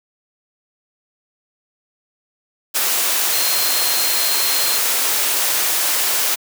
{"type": "tone in noise", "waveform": "sine", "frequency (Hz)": 4186, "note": "C8", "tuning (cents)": 0, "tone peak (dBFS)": -23, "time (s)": [3.32, 4.79], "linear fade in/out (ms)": 20, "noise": "white", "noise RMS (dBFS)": -18, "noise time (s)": [2.74, 6.36], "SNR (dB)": -8, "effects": ["high-pass 400 Hz 12 dB/octave"]}